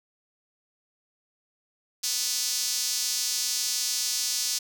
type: tone with high-pass filter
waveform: sawtooth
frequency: 246.9 Hz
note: B3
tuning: in tune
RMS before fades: -28 dBFS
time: 2.03-4.59 s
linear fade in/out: 10 ms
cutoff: 5300 Hz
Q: 2.2
effects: none